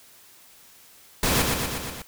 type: noise with echo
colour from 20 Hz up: pink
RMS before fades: -22 dBFS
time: 1.23-1.42 s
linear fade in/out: 2 ms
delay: 120 ms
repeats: 5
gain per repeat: -3 dB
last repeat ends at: 2.02 s
effects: white hiss -52 dBFS RMS until 2.07 s